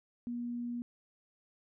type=tone; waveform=sine; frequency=240 Hz; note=B3; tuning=49 cents flat; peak=-35 dBFS; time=0.27-0.82 s; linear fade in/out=0 ms; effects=none